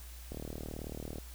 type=click train; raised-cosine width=2 ms; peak=-28 dBFS; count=34; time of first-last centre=0.32-1.184 s; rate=38.2 Hz; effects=added 60 Hz sine -46 dBFS peak until 1.34 s + white hiss -54 dBFS RMS until 1.34 s

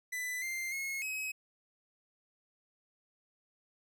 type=tone with pitch steps; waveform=45% pulse; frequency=1996 / 2095 / 2169 / 2549 Hz; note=B6 / C7 / C#7 / D#7; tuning=+18 / +2 / -38 / +41 cents; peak=-35 dBFS; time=0.12-1.32 s; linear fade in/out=10 ms; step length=300 ms; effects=none

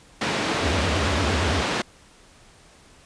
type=band-pass noise; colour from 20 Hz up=pink; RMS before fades=-25 dBFS; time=0.21-1.82 s; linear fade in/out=5 ms; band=170 to 4400 Hz; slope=12 dB/octave
type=tone with vibrato; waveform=square; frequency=82.41 Hz; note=E2; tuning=in tune; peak=-24 dBFS; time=0.61-1.64 s; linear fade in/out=50 ms; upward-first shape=sine; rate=8.8 Hz; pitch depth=290 cents each way
effects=pink hiss -52 dBFS RMS until 3.05 s + resampled to 22050 Hz

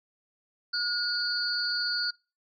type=tone cluster; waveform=sine; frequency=1443 / 4352 / 4666 Hz; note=F#6 / C#8 / D8; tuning=-44 / -33 / -12 cents; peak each=-31 dBFS; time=0.73-2.11 s; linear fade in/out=10 ms; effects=noise-tail reverb RT60 0.3 s tail -24 dB re dry

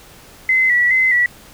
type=tone with vibrato; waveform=sine; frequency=1997 Hz; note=B6; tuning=19 cents sharp; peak=-11 dBFS; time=0.49-1.26 s; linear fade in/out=2 ms; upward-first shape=square; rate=2.4 Hz; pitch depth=46 cents each way; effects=pink hiss -43 dBFS RMS until 1.53 s

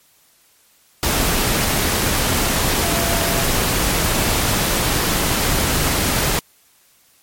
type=tone in noise; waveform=sine; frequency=677 Hz; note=E5; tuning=46 cents sharp; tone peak=-25 dBFS; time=2.84-3.43 s; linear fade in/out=0 ms; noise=pink; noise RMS=-18 dBFS; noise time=1.03-6.39 s; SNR=-10 dB; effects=white hiss -55 dBFS RMS until 7.22 s + MP3 64 kbps

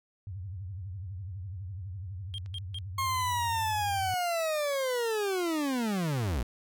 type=tone with vibrato; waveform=sine; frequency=94.2 Hz; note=F#2; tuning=32 cents sharp; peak=-36 dBFS; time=0.27-4.14 s; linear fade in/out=0 ms; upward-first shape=triangle; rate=12 Hz; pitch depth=220 cents each way
type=tone bursts; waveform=triangle; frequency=3211 Hz; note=G7; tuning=41 cents sharp; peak=-35 dBFS; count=3; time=2.34-2.786 s; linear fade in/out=0 ms; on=42 ms; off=160 ms
type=clicks; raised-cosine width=0.2 ms; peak=-36 dBFS; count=7; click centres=2.461 / 3.021 / 3.146 / 3.452 / 4.126 / 4.406 / 4.732 s
type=linear sweep; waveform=40% pulse; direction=down; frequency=1080 to 51.91 Hz; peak=-27 dBFS; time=2.98-6.43 s; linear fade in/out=5 ms
effects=none

